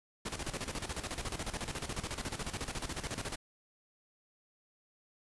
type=noise with tremolo; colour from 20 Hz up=pink; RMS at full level=-37 dBFS; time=0.25-3.36 s; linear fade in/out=10 ms; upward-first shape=square; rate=14 Hz; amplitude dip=70%; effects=resampled to 24000 Hz